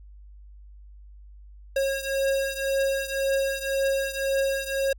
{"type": "beating tone pair", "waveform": "square", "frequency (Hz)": [543, 544.9], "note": ["C#5", "C#5"], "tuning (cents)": [-36, -30], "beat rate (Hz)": 1.9, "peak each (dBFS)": [-26, -29], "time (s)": [1.76, 4.93], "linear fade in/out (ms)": 5, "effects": ["added 50 Hz sine -44 dBFS peak until 4.98 s"]}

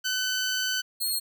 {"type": "tone pair in turn", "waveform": "15% pulse", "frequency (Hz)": [1512, 4277], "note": ["F#6", "C8"], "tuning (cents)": [37, 37], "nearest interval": "octave + tritone", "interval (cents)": 1800, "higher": "second", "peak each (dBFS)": -19, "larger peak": "neither", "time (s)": [[0.04, 0.82], [1, 1.2]], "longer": "first", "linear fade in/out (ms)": 20, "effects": []}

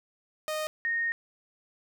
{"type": "tone pair in turn", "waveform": ["sawtooth", "sine"], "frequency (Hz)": [618, 1851.9], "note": ["D#5", "A#6"], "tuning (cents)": [-12, -12], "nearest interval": "octave + perfect fifth", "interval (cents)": 1900, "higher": "second", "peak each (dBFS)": -26, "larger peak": "neither", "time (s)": [[0.48, 0.67], [0.85, 1.12]], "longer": "second", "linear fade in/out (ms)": 0, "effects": []}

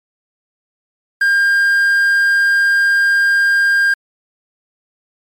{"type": "tone with quantisation", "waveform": "triangle", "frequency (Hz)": 1604, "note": "G6", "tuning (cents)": 39, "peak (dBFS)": -8, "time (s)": [1.21, 3.94], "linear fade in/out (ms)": 5, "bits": 6, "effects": ["MP3 96 kbps"]}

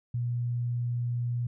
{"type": "tone", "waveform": "sine", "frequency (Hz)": 120.6, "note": "B2", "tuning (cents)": -41, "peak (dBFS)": -27, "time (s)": [0.14, 1.47], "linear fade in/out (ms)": 5, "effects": []}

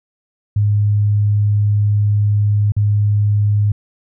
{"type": "tone with dropouts", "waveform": "sine", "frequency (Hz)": 103.7, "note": "G#2", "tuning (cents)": -2, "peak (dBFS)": -11, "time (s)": [0.56, 3.72], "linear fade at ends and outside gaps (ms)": 5, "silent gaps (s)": [2.721, 2.765], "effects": []}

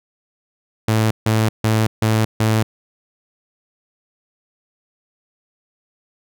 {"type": "tone bursts", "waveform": "sawtooth", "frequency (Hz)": 110, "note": "A2", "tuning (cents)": 0, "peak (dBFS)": -10, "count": 5, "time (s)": [0.88, 2.63], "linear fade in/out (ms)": 5, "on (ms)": 230, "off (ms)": 150, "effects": []}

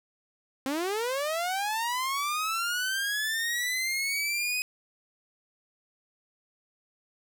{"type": "linear sweep", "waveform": "sawtooth", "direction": "up", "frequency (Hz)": [257.8, 2519], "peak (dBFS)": -24, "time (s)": [0.66, 4.62], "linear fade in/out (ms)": 0, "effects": []}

